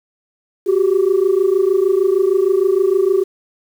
sine tone pair together, 370 / 396.5 Hz, F#4 / G4, 0 / +20 cents, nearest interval minor second, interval 120 cents, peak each -13 dBFS, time 0.66-3.24 s, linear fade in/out 20 ms, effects tanh soft clip ceiling -7 dBFS + 7-bit

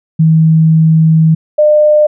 sine tone pair in turn, 160 / 602.7 Hz, D#3 / D5, +49 / +45 cents, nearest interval octave + major seventh, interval 2296 cents, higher second, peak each -4 dBFS, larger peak neither, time 0.19-1.35 / 1.58-2.07 s, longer first, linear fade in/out 10 ms, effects none

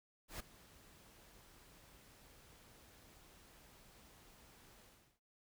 pink noise with ADSR envelope, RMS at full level -45 dBFS, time 0.28-5.2 s, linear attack 120 ms, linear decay 6 ms, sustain -18 dB, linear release 360 ms, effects none

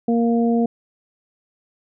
harmonic tone, 233.1 Hz, A#3, in tune, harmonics 1 / 2 / 3, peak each -16 / -22 / -26 dBFS, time 0.08-0.66 s, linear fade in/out 5 ms, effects none

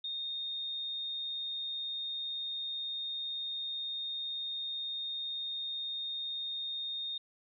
sine tone, 3681 Hz, A#7, 23 cents flat, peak -35 dBFS, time 0.04-7.18 s, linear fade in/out 5 ms, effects none

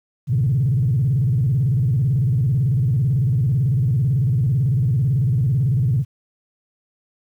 sine tone with vibrato, 127.5 Hz, C3, 44 cents flat, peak -14 dBFS, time 0.27-6.05 s, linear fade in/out 50 ms, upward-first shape square, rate 18 Hz, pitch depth 230 cents each way, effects tanh soft clip ceiling -10 dBFS + 9-bit

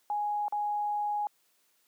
sine tone with dropouts, 830.6 Hz, G#5, in tune, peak -28 dBFS, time 0.1-1.27 s, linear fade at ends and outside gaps 1 ms, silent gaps 0.482-0.524 s, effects white hiss -70 dBFS RMS until 1.87 s + high-pass 200 Hz 12 dB/octave

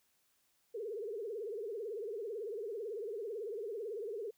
sine tone with vibrato, 432.9 Hz, A4, 28 cents flat, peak -38 dBFS, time 0.74-4.31 s, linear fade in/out 10 ms, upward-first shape triangle, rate 18 Hz, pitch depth 210 cents each way, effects white hiss -75 dBFS RMS until 4.37 s

